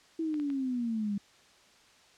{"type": "exponential sweep", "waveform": "sine", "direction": "down", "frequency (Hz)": [329.6, 198.1], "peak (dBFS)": -29, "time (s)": [0.19, 1.18], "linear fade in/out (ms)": 5}
{"type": "clicks", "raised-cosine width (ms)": 0.3, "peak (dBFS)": -33, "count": 3, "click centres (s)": [0.342, 0.399, 0.502]}
{"effects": ["white hiss -60 dBFS RMS until 2.17 s", "low-pass 6000 Hz 12 dB/octave"]}